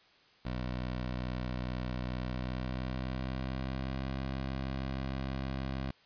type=tone with pitch glide; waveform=15% pulse; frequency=62.3 to 66.39 Hz; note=B1 to C2; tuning=+16 to +26 cents; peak=-28 dBFS; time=0.45-5.91 s; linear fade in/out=5 ms; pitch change=+110 cents; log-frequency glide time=2.14-4.14 s; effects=white hiss -63 dBFS RMS until 6.05 s + resampled to 11025 Hz